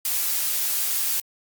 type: noise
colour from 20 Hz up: blue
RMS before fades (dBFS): -24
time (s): 0.05-1.2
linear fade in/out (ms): 2
effects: Opus 48 kbps